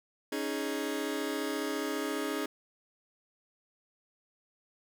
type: chord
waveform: sawtooth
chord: C# suspended second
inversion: none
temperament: just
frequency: 277.2 / 311.8 / 415.8 Hz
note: C#4 / D#4 / G#4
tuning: 0 / +4 / +2 cents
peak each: -32 dBFS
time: 0.32-2.46 s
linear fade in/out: 5 ms
effects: none